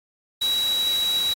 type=tone in noise; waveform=sine; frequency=3884 Hz; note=B7; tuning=30 cents flat; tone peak=-20 dBFS; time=0.41-1.34 s; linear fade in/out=10 ms; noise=white; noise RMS=-33 dBFS; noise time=0.41-1.34 s; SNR=+10 dB; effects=AAC 48 kbps